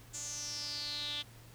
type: tone with band-pass filter sweep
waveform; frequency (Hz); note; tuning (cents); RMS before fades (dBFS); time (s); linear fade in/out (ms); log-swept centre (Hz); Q
sawtooth; 293.7; D4; 0; -40; 0.13-1.23; 20; 7200 to 3400; 7.9
effects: added 115 Hz sine -55 dBFS peak until 1.54 s + pink hiss -58 dBFS RMS until 1.54 s